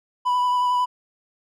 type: tone with vibrato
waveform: triangle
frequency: 990 Hz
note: B5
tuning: 4 cents sharp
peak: -16 dBFS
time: 0.25-0.86 s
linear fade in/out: 20 ms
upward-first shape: sine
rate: 11 Hz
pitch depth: 15 cents each way
effects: none